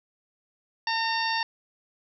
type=harmonic tone with a mistuned harmonic; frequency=913 Hz; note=A#5; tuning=36 cents flat; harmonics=1 / 2 / 3 / 4 / 5 / 6; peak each=-28 / -30 / -34 / -36 / -33 / -36 dBFS; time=0.87-1.43 s; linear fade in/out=2 ms; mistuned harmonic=1; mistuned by=-23 cents; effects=none